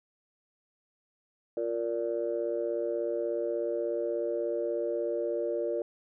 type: chord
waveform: sine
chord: Bb major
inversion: second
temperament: just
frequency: 349.6 / 466.2 / 582.7 Hz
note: F4 / Bb4 / D5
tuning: +2 / 0 / -14 cents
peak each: -33 / -32 / -32 dBFS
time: 1.57-5.82 s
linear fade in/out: 2 ms
effects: tanh soft clip ceiling -19 dBFS